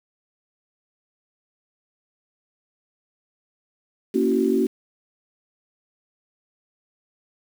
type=chord; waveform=sine; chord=F# dominant seventh; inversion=first; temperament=equal with one note detuned; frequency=233.1 / 277.2 / 329.6 / 376.9 Hz; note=A#3 / C#4 / E4 / F#4; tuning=0 / 0 / 0 / +32 cents; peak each=-23 / -23 / -26 / -21 dBFS; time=4.14-4.67 s; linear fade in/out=10 ms; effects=7-bit